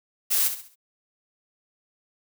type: noise with echo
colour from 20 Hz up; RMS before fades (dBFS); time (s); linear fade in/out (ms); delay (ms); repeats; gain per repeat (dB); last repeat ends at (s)
blue; -22; 0.3-0.49; 20; 67; 4; -9; 0.758
effects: none